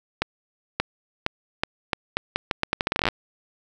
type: accelerating click train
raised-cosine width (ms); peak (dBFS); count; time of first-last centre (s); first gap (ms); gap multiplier
0.3; -5; 21; 0.22-3.087; 580; 0.8
effects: none